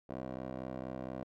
15% pulse tone with band-pass filter, 64.3 Hz, C2, 30 cents flat, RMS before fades -42 dBFS, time 0.09-1.24 s, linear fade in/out 10 ms, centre 480 Hz, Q 1.5, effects none

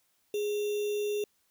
sine tone with sample-and-hold, 415.3 Hz, G#4, in tune, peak -28 dBFS, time 0.34-1.24 s, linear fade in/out 2 ms, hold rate 3150 Hz, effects white hiss -72 dBFS RMS until 1.5 s

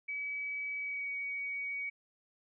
sine tone with pitch glide, 2282 to 2253 Hz, C#7 to C#7, +50 to +28 cents, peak -35 dBFS, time 0.08-1.9 s, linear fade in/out 10 ms, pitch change -22 cents, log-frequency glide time 0.78-1.1 s, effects none

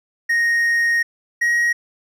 triangle tone pair in turn, 1864.7 / 1891.8 Hz, A#6 / A#6, 0 / +25 cents, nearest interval unison, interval 25 cents, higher second, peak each -13 dBFS, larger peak neither, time 0.29-1.03 / 1.41-1.73 s, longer first, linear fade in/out 10 ms, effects none

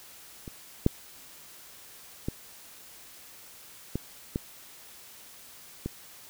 clicks, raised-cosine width 3 ms, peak -26 / -7 / -16 / -16 / -15 / -18 dBFS, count 6, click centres 0.478 / 0.864 / 2.285 / 3.956 / 4.359 / 5.86 s, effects white hiss -50 dBFS RMS until 6.29 s

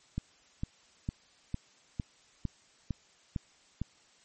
click train, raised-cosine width 5 ms, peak -20 dBFS, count 9, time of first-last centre 0.18-3.816 s, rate 2.2 Hz, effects white hiss -63 dBFS RMS until 4.24 s + MP3 32 kbps

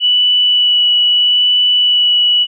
sine tone with vibrato, 2955 Hz, F#7, 3 cents flat, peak -8 dBFS, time 0-2.47 s, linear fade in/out 50 ms, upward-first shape sine, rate 0.78 Hz, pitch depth 9 cents each way, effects none

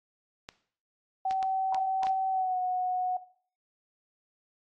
clicks, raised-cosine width 0.2 ms, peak -22 dBFS, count 6, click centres 0.489 / 1.31 / 1.428 / 1.746 / 2.033 / 2.069 s
sine tone with pitch glide, 764 to 733.7 Hz, G5 to F#5, -45 to -15 cents, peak -26 dBFS, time 1.25-3.17 s, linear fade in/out 5 ms, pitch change -70 cents, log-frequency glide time 2.3-2.58 s
effects noise-tail reverb RT60 0.5 s tail -17 dB re dry + AAC 32 kbps

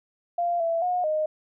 sine tone with pitch steps, 694 / 666 / 721 / 618 Hz, F5 / E5 / F#5 / D#5, -11 / +18 / -45 / -12 cents, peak -22 dBFS, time 0.38-1.26 s, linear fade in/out 5 ms, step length 220 ms, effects none

